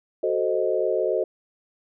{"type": "chord", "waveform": "sine", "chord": "F# diminished seventh", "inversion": "none", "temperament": "equal with one note detuned", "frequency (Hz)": [372.6, 440, 523.3, 622.3], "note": ["F#4", "A4", "C5", "Eb5"], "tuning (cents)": [12, 0, 0, 0], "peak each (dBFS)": -26, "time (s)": [0.23, 1.24], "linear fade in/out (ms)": 5, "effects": []}